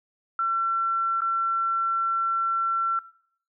sine tone with dropouts, 1350 Hz, E6, 41 cents sharp, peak -22 dBFS, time 0.39-2.99 s, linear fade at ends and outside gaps 2 ms, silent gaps 1.206-1.218 s, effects noise-tail reverb RT60 0.6 s tail -19 dB re dry

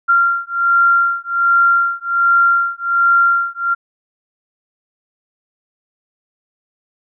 sine beating tone pair, 1382 / 1383.3 Hz, F6 / F6, -19 / -17 cents, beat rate 1.3 Hz, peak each -14 dBFS, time 0.08-3.75 s, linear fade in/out 20 ms, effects none

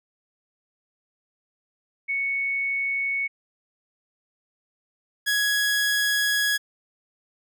sine / sawtooth tone pair in turn, 2217 / 1669 Hz, C#7 / G#6, 0 / +8 cents, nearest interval perfect fourth, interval 492 cents, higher first, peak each -23 / -17 dBFS, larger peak second, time 2.08-3.28 / 5.26-6.58 s, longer second, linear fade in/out 20 ms, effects none

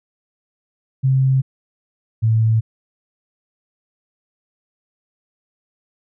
sine tone pair in turn, 132.7 / 111.5 Hz, C3 / A2, +25 / +23 cents, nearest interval minor third, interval 302 cents, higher first, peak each -12 dBFS, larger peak neither, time 1.03-1.42 / 2.22-2.61 s, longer neither, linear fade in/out 20 ms, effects none

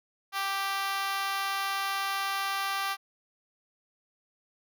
5% pulse tone with high-pass filter, 392 Hz, G4, in tune, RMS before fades -31 dBFS, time 0.32-2.97 s, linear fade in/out 50 ms, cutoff 960 Hz, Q 5.6, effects none

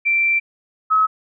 sine tone pair in turn, 2349 / 1283 Hz, D7 / E6, 0 / -47 cents, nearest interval minor seventh, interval 1047 cents, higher first, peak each -14 / -12 dBFS, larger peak second, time 0.05-0.4 / 0.9-1.07 s, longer first, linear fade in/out 20 ms, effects none

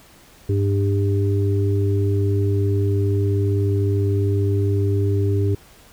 harmonic tone, 99.7 Hz, G2, 30 cents sharp, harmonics 1 / 3 / 4, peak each -17 / -27 / -24 dBFS, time 0.49-5.55 s, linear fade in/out 5 ms, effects pink hiss -49 dBFS RMS until 5.92 s

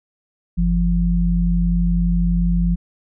sine tone pair together, 48.46 / 172.7 Hz, G1 / F3, -19 / -19 cents, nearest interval octave + minor seventh, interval 2200 cents, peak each -17 dBFS, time 0.57-2.76 s, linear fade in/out 20 ms, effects none

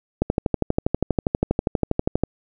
click train, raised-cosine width 2 ms, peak -5 dBFS, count 26, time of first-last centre 0.22-2.236 s, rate 12.4 Hz, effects none

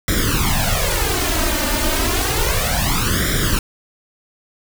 pink noise with flanger, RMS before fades -18 dBFS, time 0.08-3.59 s, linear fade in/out 2 ms, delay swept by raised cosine 0.55 to 3.35 ms, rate 0.31 Hz, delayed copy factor +1, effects none

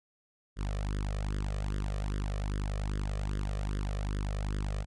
sawtooth tone with flanger, 50.3 Hz, G1, 45 cents sharp, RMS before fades -33 dBFS, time 0.56-4.86 s, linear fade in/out 50 ms, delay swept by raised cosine 0.59 to 1.69 ms, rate 2.5 Hz, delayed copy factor +1, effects resampled to 22050 Hz

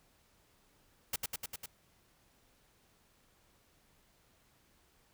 white noise with echo, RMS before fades -34 dBFS, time 1.13-1.16 s, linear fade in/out 5 ms, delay 100 ms, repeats 5, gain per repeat -2 dB, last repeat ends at 1.66 s, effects pink hiss -69 dBFS RMS until 5.13 s

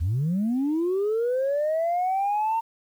sine linear sweep, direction up, 73.5 to 917 Hz, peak -20 dBFS, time 0-2.61 s, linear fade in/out 20 ms, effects tanh soft clip ceiling -19 dBFS + 9-bit

